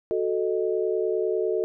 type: chord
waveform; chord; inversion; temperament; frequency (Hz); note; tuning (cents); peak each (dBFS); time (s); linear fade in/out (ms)
sine; D# diminished; first; equal; 370 / 440 / 622.3; F#4 / A4 / D#5; 0 / 0 / 0; -26 / -25 / -31; 0.11-1.64; 0
effects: none